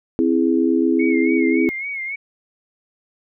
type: chord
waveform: sine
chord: C augmented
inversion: none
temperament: equal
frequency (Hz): 261.6 / 329.6 / 415.3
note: C4 / E4 / G#4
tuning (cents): 0 / 0 / 0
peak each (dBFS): -18 / -17 / -22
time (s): 0.19-1.69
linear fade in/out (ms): 0
type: tone with vibrato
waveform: sine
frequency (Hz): 2179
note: C#7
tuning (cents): -30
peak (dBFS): -24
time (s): 0.99-2.16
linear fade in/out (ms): 10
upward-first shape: sine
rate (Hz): 3.6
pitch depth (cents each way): 67
effects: none